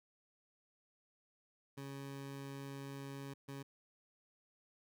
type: tone bursts at uneven times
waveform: 20% pulse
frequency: 138.2 Hz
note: C#3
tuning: 5 cents flat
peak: -40 dBFS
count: 2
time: 1.77-3.34 / 3.48-3.63 s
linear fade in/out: 10 ms
effects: none